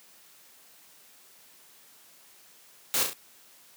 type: noise with echo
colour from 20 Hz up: white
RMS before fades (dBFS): -26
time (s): 2.94-3.03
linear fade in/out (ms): 0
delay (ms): 34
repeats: 3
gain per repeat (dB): -5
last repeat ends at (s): 3.132
effects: white hiss -56 dBFS RMS until 3.76 s + high-pass 150 Hz 12 dB/octave